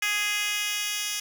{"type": "tone with high-pass filter sweep", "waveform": "10% pulse", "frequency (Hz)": 415.3, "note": "G#4", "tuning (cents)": 0, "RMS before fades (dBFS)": -28, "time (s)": [0.02, 1.2], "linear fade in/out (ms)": 5, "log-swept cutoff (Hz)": [2200, 3800], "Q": 1.6, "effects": []}